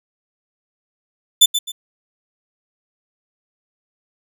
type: tone with echo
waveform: sawtooth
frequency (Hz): 3520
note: A7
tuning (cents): 0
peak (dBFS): -3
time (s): 1.41-1.46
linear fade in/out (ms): 10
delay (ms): 130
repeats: 2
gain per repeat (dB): -10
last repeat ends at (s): 1.72
effects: none